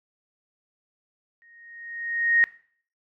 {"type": "tone with exponential growth", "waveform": "sine", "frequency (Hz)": 1864.7, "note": "A#6", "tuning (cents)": 0, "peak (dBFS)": -14, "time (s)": [1.42, 2.44], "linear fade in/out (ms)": 0, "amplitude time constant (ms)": 220, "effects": ["noise-tail reverb RT60 0.5 s tail -19 dB re dry"]}